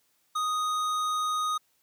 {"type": "tone with tanh clipping", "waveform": "sine", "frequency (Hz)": 1244.5, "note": "D#6", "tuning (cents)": 0, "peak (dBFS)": -28, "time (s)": [0.35, 1.58], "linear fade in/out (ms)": 10, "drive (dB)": 16, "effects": ["white hiss -70 dBFS RMS until 1.82 s", "high-pass 60 Hz 12 dB/octave"]}